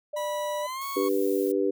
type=tone; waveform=sine; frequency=595 Hz; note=D5; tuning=22 cents sharp; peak=-29 dBFS; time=0.13-0.67 s; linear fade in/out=10 ms
type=tone with pitch glide; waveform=40% pulse; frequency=978 to 1104.1 Hz; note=B5 to C#6; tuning=-17 to -7 cents; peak=-31 dBFS; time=0.16-1.09 s; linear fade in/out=10 ms; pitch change=+210 cents; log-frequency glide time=0.61-0.85 s
type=noise; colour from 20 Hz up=violet; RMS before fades=-41 dBFS; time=0.81-1.52 s; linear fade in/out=5 ms
type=harmonic tone; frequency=98 Hz; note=G2; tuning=in tune; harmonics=3 / 4 / 5; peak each=-28 / -25 / -28 dBFS; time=0.96-1.71 s; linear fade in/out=10 ms
effects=none